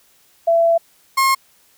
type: tone pair in turn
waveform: sine / 35% pulse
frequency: 670 / 1073.4 Hz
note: E5 / C6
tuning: +28 / +44 cents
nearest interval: minor sixth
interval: 816 cents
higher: second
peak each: -11 dBFS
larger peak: neither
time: 0.47-0.78 / 1.17-1.35 s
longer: first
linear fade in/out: 10 ms
effects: white hiss -55 dBFS RMS until 1.77 s